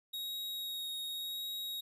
45% pulse tone with vibrato, 3775 Hz, A#7, 21 cents sharp, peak -37 dBFS, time 0.13-1.81 s, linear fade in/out 10 ms, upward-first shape sine, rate 0.89 Hz, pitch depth 11 cents each way, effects none

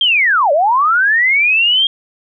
sine linear two-way sweep, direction down then up, 3247 to 547 to 3247 Hz, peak -9 dBFS, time 0.01-1.87 s, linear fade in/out 2 ms, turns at 0.52 s, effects none

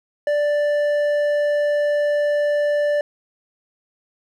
sine tone with hard clipping, 587.3 Hz, D5, in tune, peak -18 dBFS, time 0.27-3.01 s, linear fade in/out 2 ms, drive 6 dB, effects none

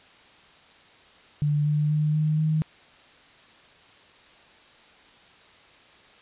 sine tone with pitch steps, 147.6 / 149.66 / 151.75 / 153.87 / 156.02 Hz, D3 / D3 / D#3 / D#3 / D#3, +9 / +33 / -43 / -19 / +5 cents, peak -20 dBFS, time 1.42-2.62 s, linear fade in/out 0 ms, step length 240 ms, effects white hiss -53 dBFS RMS until 6.21 s + resampled to 8000 Hz

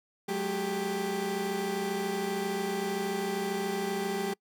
30% pulse tone cluster, 186.4 / 213.9 / 394.7 Hz, F#3 / A3 / G4, +13 / -49 / +12 cents, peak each -34 / -34 / -29 dBFS, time 0.28-4.34 s, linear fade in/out 10 ms, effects noise-tail reverb RT60 0.1 s tail -26 dB re dry

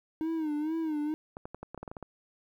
triangle tone with vibrato, 311.1 Hz, D#4, in tune, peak -27 dBFS, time 0.21-1.14 s, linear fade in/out 0 ms, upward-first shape sine, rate 2.2 Hz, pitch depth 90 cents each way
clicks, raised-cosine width 1 ms, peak -26 dBFS, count 11, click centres 1.369 / 1.455 / 1.546 / 1.63 / 1.746 / 1.777 / 1.83 / 1.878 / 1.915 / 1.968 / 2.027 s
effects 11-bit

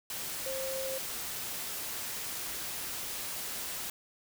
sine tone in noise, 530 Hz, C5, 22 cents sharp, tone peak -35 dBFS, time 0.46-0.98 s, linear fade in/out 2 ms, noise white, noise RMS -38 dBFS, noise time 0.1-3.9 s, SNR 0 dB, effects none

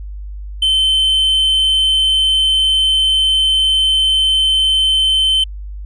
triangle tone, 3079 Hz, G7, 32 cents flat, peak -9 dBFS, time 0.62-5.44 s, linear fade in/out 5 ms, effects added 50 Hz sine -25 dBFS peak until 5.85 s + resampled to 22050 Hz

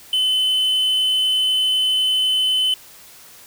triangle tone, 3036 Hz, F#7, 44 cents sharp, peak -14 dBFS, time 0.13-2.74 s, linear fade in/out 2 ms, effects white hiss -44 dBFS RMS until 3.46 s

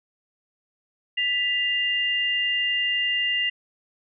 sine tone pair together, 1975.5 / 2804 Hz, B6 / F7, 0 / +6 cents, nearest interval tritone, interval 606 cents, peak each -25 / -23 dBFS, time 1.17-3.5 s, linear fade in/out 10 ms, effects none

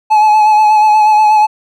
triangle tone with vibrato, 854 Hz, G#5, 48 cents sharp, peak -3 dBFS, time 0.1-1.47 s, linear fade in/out 20 ms, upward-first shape sine, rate 8.3 Hz, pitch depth 29 cents each way, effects none

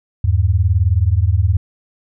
sine beating tone pair, 81.6 / 100.6 Hz, E2 / G2, -17 / +45 cents, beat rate 19 Hz, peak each -14 dBFS, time 0.24-1.57 s, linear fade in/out 5 ms, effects none

